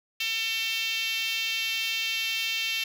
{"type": "tone with high-pass filter", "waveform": "5% pulse", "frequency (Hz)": 449.1, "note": "A4", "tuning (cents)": 35, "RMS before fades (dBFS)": -29, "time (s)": [0.2, 2.84], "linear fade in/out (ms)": 5, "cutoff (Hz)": 2700, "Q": 3.6, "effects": []}